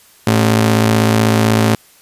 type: ring-modulated tone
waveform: sawtooth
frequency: 164.81 Hz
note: E3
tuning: in tune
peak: -3 dBFS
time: 0.27-1.75 s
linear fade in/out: 0 ms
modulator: 54.4 Hz
effects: white hiss -47 dBFS RMS until 2.01 s + resampled to 32000 Hz